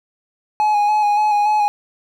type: tone with vibrato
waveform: triangle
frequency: 838 Hz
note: G#5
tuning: 15 cents sharp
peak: -11 dBFS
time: 0.6-1.68 s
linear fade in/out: 0 ms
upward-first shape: square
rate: 3.5 Hz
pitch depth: 23 cents each way
effects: none